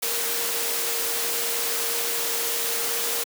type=tone in noise; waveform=sine; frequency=466.2 Hz; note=A#4; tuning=in tune; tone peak=-35 dBFS; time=0.02-3.24 s; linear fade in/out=10 ms; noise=white; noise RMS=-26 dBFS; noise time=0.02-3.24 s; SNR=-12 dB; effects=high-pass 300 Hz 12 dB/octave